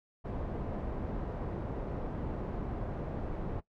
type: low-pass noise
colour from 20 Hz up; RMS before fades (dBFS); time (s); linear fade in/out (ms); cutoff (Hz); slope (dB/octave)
pink; -37; 0.24-3.61; 20; 700; 12
effects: noise-tail reverb RT60 0.1 s tail -18 dB re dry